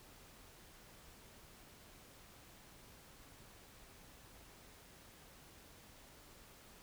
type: silence
effects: pink hiss -60 dBFS RMS until 6.82 s